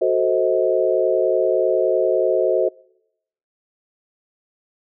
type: chord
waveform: sine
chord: F# diminished seventh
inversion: none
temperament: equal with one note detuned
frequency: 370 / 440 / 523.3 / 634.6 Hz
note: F#4 / A4 / C5 / Eb5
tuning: 0 / 0 / 0 / +34 cents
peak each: -20 / -22 / -20 / -21 dBFS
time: 0.01-2.69 s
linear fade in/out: 10 ms
effects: noise-tail reverb RT60 0.8 s tail -25 dB re dry